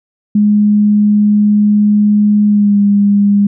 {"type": "tone with pitch glide", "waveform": "sine", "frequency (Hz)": [208.3, 202.6], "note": ["G#3", "G#3"], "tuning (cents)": [5, -43], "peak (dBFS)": -6, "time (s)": [0.35, 3.47], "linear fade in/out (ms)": 5, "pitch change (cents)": -48, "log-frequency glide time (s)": [2.47, 2.78], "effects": []}